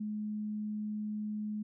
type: tone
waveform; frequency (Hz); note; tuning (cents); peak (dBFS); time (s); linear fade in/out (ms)
sine; 211.7; G#3; +33; -34; 0-1.63; 10
effects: none